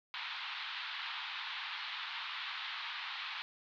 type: band-pass noise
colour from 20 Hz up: white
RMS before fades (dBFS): -42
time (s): 0.14-3.42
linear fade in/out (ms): 0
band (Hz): 870 to 4000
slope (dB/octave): 48
effects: none